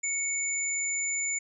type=tone pair together; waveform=sine; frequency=2217 / 7039 Hz; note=C#7 / A8; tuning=0 / 0 cents; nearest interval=octave + minor sixth; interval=2000 cents; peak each=-32 / -29 dBFS; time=0.03-1.39 s; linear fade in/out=10 ms; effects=none

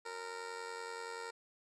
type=tone with amplitude modulation; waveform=15% pulse; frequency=462.4 Hz; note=A#4; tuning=14 cents flat; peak=-33 dBFS; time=0.05-1.31 s; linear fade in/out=10 ms; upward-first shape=sine; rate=90.5 Hz; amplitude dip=65%; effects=resampled to 22050 Hz

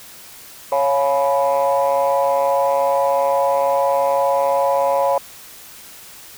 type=chord; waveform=sine; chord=C# dominant seventh; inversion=none; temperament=equal with one note detuned; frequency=554.4 / 698.5 / 846.1 / 987.8 Hz; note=C#5 / E#5 / G#5 / B5; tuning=0 / 0 / +32 / 0 cents; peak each=-16 / -21 / -21 / -20 dBFS; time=0.72-5.18 s; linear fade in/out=2 ms; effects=tanh soft clip ceiling -8 dBFS + white hiss -40 dBFS RMS until 6.37 s

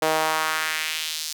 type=tone with high-pass filter sweep; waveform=sawtooth; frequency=157.5 Hz; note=D#3; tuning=21 cents sharp; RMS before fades=-25 dBFS; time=0.02-1.33 s; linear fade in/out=5 ms; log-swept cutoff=540 to 5200 Hz; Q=1.6; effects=none

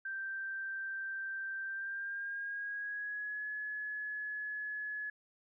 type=tone with pitch glide; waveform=sine; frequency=1568 to 1700.1 Hz; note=G6 to G#6; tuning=0 to +40 cents; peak=-37 dBFS; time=0.05-5.1 s; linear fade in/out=5 ms; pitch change=+140 cents; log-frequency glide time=1.65-3.47 s; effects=none

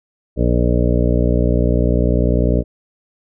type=harmonic tone; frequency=60.1 Hz; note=B1; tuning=46 cents flat; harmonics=1 / 2 / 3 / 4 / 5 / 7 / 8 / 9 / 10; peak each=-16 / -19 / -21 / -22 / -23 / -24 / -25 / -26 / -26 dBFS; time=0.36-2.64 s; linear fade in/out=50 ms; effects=none

